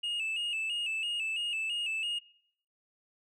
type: tone with vibrato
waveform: sine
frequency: 2743 Hz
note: F7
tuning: 32 cents flat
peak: -28 dBFS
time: 0.03-2.19 s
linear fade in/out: 10 ms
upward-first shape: square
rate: 3 Hz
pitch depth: 71 cents each way
effects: noise-tail reverb RT60 0.6 s tail -20 dB re dry + tanh soft clip ceiling -30 dBFS